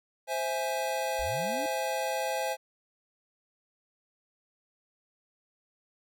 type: chord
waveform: square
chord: C augmented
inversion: none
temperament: equal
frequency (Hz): 523.3 / 659.3 / 830.6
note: C5 / E5 / G#5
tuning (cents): 0 / 0 / 0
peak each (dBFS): -34 / -35 / -34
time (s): 0.27-2.57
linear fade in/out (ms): 50
type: linear sweep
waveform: sine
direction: up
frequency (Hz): 40.78 to 308.5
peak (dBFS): -37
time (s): 1.19-1.66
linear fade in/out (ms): 0
effects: none